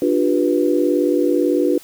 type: chord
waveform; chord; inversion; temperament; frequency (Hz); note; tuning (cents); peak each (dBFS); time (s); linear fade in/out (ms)
sine; G dominant seventh; second; just; 294 / 352.8 / 392 / 490; D4 / F4 / G4 / B4; +2 / +18 / 0 / -14; -18 / -18 / -24 / -20; 0.02-1.78; 2
effects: white hiss -44 dBFS RMS until 1.83 s